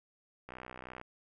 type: click train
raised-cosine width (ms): 0.5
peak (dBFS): -30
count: 34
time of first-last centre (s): 0.49-1.014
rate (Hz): 63
effects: none